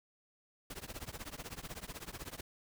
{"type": "noise with tremolo", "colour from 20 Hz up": "pink", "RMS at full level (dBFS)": -42, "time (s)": [0.7, 2.41], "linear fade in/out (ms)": 5, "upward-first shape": "triangle", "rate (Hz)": 16, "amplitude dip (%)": 100, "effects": []}